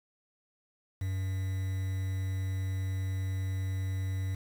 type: tone with quantisation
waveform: triangle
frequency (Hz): 95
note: F#2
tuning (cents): +46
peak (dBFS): -28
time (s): 1.01-4.35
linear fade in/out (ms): 5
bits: 8
effects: none